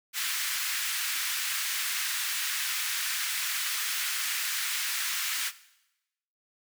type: high-pass noise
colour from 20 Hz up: pink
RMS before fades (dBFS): -31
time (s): 0.13-5.52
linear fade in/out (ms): 50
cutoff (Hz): 1500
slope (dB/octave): 24
effects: noise-tail reverb RT60 0.9 s tail -17 dB re dry